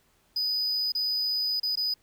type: tone with dropouts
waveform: triangle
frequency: 4978 Hz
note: D#8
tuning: in tune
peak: -24 dBFS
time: 0.36-1.94 s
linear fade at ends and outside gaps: 5 ms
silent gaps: 0.921-0.95 / 1.599-1.631 / 1.756-1.772 s
effects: pink hiss -66 dBFS RMS until 2.02 s

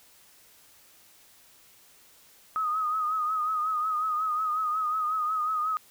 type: tone with vibrato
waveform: sine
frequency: 1255 Hz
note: D#6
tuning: 15 cents sharp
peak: -25 dBFS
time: 2.56-5.77 s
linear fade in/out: 0 ms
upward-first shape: triangle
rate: 5.5 Hz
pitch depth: 65 cents each way
effects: white hiss -57 dBFS RMS until 5.9 s

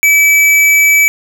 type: tone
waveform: square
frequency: 2300 Hz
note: D7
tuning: 37 cents flat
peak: -6 dBFS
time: 0.03-1.08 s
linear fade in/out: 0 ms
effects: none

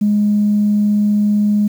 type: tone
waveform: sine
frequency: 207.9 Hz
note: G#3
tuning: 2 cents sharp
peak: -10 dBFS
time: 0.01-1.68 s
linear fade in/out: 10 ms
effects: tanh soft clip ceiling -6 dBFS + 7-bit

